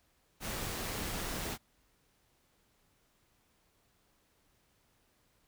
pink noise with amplitude modulation, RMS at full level -37 dBFS, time 0.4-1.58 s, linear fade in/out 50 ms, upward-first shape sine, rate 168 Hz, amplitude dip 25%, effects pink hiss -72 dBFS RMS until 5.47 s

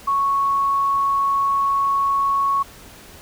sine tone, 1107 Hz, C#6, 3 cents flat, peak -16 dBFS, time 0.07-2.63 s, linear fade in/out 10 ms, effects pink hiss -43 dBFS RMS until 3.21 s

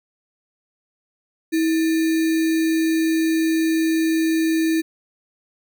sine tone with sample-and-hold, 322.8 Hz, E4, 36 cents flat, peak -16 dBFS, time 1.52-4.82 s, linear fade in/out 20 ms, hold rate 2100 Hz, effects none

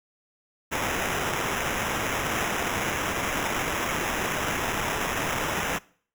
violet noise with sample-and-hold, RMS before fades -28 dBFS, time 0.71-5.79 s, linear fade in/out 20 ms, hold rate 4410 Hz, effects noise-tail reverb RT60 0.5 s tail -22 dB re dry

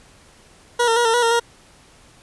20% pulse tone with pitch steps, 480.7 / 456.1 / 477.9 / 453.5 / 483.4 / 460.9 / 470.1 Hz, B4 / A#4 / A#4 / A#4 / B4 / A#4 / A#4, -47 / -38 / +43 / -48 / -37 / -20 / +15 cents, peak -10 dBFS, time 0.79-1.399 s, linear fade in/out 10 ms, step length 87 ms, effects pink hiss -50 dBFS RMS until 2.22 s + resampled to 24000 Hz

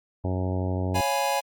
harmonic tone, 92.5 Hz, F#2, in tune, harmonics 1 / 2 / 3 / 4 / 5 / 6 / 7 / 8 / 9 / 10, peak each -26 / -33 / -33 / -36 / -39 / -38 / -38 / -45 / -41 / -47 dBFS, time 0.24-1.01 s, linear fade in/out 5 ms
square chord, C# dominant seventh, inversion none, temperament equal, 554.4 / 698.5 / 830.6 / 987.8 Hz, C#5 / E#5 / G#5 / B5, 0 / 0 / 0 / 0 cents, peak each -29 / -32 / -27 / -32 dBFS, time 0.94-1.41 s, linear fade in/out 20 ms
effects Opus 48 kbps

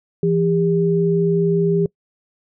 sine tone pair together, 168 / 401.3 Hz, E3 / G4, +33 / +41 cents, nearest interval octave + minor third, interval 1508 cents, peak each -17 dBFS, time 0.23-1.86 s, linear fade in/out 2 ms, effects noise-tail reverb RT60 0.1 s tail -24 dB re dry

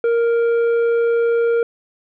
triangle tone with tanh clipping, 466.2 Hz, A#4, in tune, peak -15 dBFS, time 0.04-1.63 s, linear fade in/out 2 ms, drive 11 dB, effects none

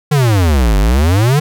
square exponential two-way sweep, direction down then up, 155.56 to 47.4 to 155.56 Hz, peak -9 dBFS, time 0.11-1.4 s, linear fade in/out 10 ms, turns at 0.78 s, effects none

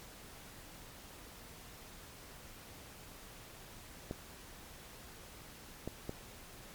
clicks, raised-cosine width 2 ms, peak -25 dBFS, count 3, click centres 4.111 / 5.876 / 6.094 s, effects pink hiss -53 dBFS RMS until 6.74 s + MP3 96 kbps

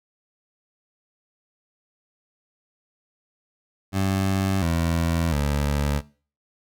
20% pulse tone with pitch steps, 96.3 / 83.35 / 72.14 Hz, G2 / E2 / D2, -30 / +20 / -30 cents, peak -16 dBFS, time 3.92-6.02 s, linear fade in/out 50 ms, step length 700 ms, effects noise-tail reverb RT60 0.4 s tail -20 dB re dry

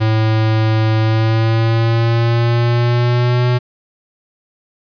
square tone with pitch glide, 110 to 123.47 Hz, A2 to B2, 0 to 0 cents, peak -12 dBFS, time 0-3.59 s, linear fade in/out 20 ms, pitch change +200 cents, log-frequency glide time 1-3.48 s, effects resampled to 11025 Hz + 9-bit

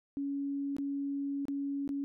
sine tone with dropouts, 280 Hz, C#4, 18 cents sharp, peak -32 dBFS, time 0.17-2.04 s, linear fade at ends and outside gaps 0 ms, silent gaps 0.766-0.784 / 1.454-1.483 / 1.877-1.891 s, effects none

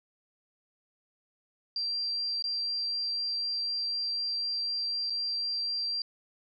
sine tone with dropouts, 4724 Hz, D8, 9 cents sharp, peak -29 dBFS, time 1.76-6.02 s, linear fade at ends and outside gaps 2 ms, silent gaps 2.424-2.44 / 5.099-5.103 s, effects none

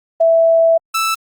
sine / sawtooth tone pair in turn, 659.3 / 1318.6 Hz, E5 / E6, 0 / 0 cents, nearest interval octave, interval 1200 cents, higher second, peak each -8 / -11 dBFS, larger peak first, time 0.2-0.78 / 0.94-1.15 s, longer first, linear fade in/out 10 ms, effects Opus 24 kbps

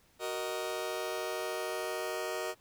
sawtooth chord, D# minor, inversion first, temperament just, 373.4 / 466.7 / 622.3 Hz, F#4 / A#4 / D#5, +16 / +2 / 0 cents, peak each -35 / -35 / -34 dBFS, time 0.19-2.55 s, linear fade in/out 50 ms, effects pink hiss -66 dBFS RMS until 2.6 s

